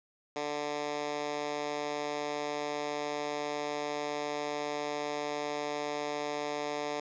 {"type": "tone with high-pass filter", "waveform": "10% pulse", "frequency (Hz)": 147.4, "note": "D3", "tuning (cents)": 7, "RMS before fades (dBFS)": -35, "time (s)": [0.36, 7], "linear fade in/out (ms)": 2, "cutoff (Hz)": 410, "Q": 1, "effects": ["resampled to 16000 Hz", "9-bit"]}